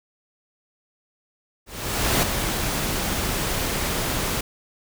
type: noise with ADSR envelope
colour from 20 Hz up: pink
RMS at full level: -19 dBFS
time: 1.66-4.41 s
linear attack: 570 ms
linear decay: 3 ms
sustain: -6 dB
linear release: 7 ms
effects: none